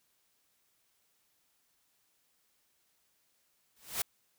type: noise with exponential growth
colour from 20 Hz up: white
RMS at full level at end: -29 dBFS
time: 3.76-4.02 s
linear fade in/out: 5 ms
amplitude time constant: 55 ms
effects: white hiss -74 dBFS RMS until 4.38 s